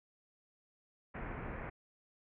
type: low-pass noise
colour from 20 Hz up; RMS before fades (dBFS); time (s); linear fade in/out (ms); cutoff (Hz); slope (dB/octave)
pink; -43; 1.14-1.7; 10; 2300; 48
effects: none